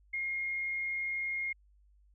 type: tone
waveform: sine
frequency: 2139 Hz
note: C7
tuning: 38 cents sharp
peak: -32 dBFS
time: 0.13-1.53 s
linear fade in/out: 10 ms
effects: added 50 Hz sine -61 dBFS peak until 2.14 s